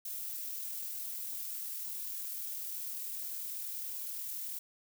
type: noise with amplitude modulation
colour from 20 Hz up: violet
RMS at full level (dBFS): -39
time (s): 0.05-4.59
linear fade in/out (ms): 5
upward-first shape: sine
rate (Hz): 40.1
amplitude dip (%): 25
effects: none